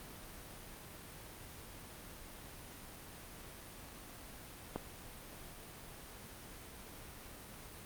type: click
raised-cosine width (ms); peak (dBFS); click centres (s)
1; -22; 4.76
effects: pink hiss -51 dBFS RMS until 7.85 s + Opus 32 kbps